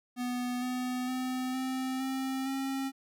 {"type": "tone with pitch steps", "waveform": "square", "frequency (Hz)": [246.9, 251.2, 255.6, 260.1, 264.6, 269.2], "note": ["B3", "B3", "C4", "C4", "C4", "C4"], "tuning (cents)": [0, 30, -40, -10, 20, 49], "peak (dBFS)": -32, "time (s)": [0.16, 2.92], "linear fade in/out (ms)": 50, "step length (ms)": 460, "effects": []}